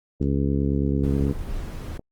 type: harmonic tone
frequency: 69.3 Hz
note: C#2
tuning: in tune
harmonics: 1 / 2 / 3 / 4 / 5 / 6 / 7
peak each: -25 / -25 / -27 / -26 / -34 / -31 / -37 dBFS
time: 0.2-1.33 s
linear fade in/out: 10 ms
type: noise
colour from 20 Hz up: brown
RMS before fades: -31 dBFS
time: 1.03-1.98 s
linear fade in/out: 10 ms
type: click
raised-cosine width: 2 ms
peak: -22 dBFS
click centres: 1.994 s
effects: Opus 24 kbps